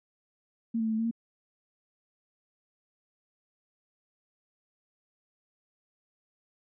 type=tone with pitch steps; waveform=sine; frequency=228.8 / 223 / 221.3 / 219.4 / 226.5 / 230.6 Hz; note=A#3 / A3 / A3 / A3 / A#3 / A#3; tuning=-32 / +23 / +10 / -5 / -50 / -19 cents; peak=-26 dBFS; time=0.74-1.112 s; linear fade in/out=10 ms; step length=62 ms; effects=none